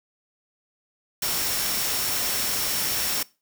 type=tone in noise; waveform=sine; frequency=5480 Hz; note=F8; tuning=34 cents flat; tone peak=-33 dBFS; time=1.22-3.23 s; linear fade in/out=5 ms; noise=white; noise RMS=-26 dBFS; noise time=1.22-3.23 s; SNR=-10 dB; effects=noise-tail reverb RT60 0.3 s tail -22 dB re dry